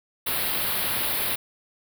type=band-stop noise; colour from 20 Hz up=white; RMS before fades=-26 dBFS; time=0.26-1.36 s; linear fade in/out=10 ms; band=4500 to 10000 Hz; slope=48 dB/octave; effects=none